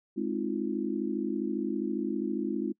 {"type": "chord", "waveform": "sine", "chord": "F minor seventh", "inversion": "first", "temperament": "just", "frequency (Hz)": [209.5, 261.9, 314.3, 349.2], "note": ["Ab3", "C4", "Eb4", "F4"], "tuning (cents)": [15, 2, 18, 0], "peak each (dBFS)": -34, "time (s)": [0.16, 2.73], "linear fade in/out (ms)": 20, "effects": ["noise-tail reverb RT60 0.1 s tail -25 dB re dry"]}